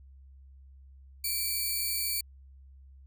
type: tone pair together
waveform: 5% pulse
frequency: 2334 / 4468 Hz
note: D7 / C#8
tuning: -11 / +13 cents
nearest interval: major seventh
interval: 1124 cents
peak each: -24 dBFS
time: 1.24-2.21 s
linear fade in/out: 5 ms
effects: added 67 Hz sine -50 dBFS peak until 3.06 s